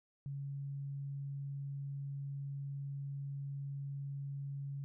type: tone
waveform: sine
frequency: 139.6 Hz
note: C#3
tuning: 13 cents sharp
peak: -39 dBFS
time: 0.26-4.84 s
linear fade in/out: 0 ms
effects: none